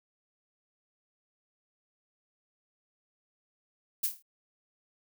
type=noise with echo; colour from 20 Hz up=violet; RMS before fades=-28 dBFS; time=4.03-4.07 s; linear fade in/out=10 ms; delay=26 ms; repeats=6; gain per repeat=-6 dB; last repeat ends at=4.226 s; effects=none